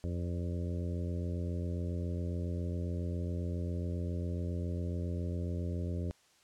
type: harmonic tone with a mistuned harmonic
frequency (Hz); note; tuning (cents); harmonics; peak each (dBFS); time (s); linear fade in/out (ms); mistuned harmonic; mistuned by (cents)
87.31; F2; 0; 1 / 2 / 3 / 4 / 5 / 6 / 7; -34 / -40 / -44 / -46 / -48 / -50 / -51; 0.04-6.11; 0; 7; -31
effects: white hiss -66 dBFS RMS until 6.43 s + low-pass 8000 Hz 12 dB/octave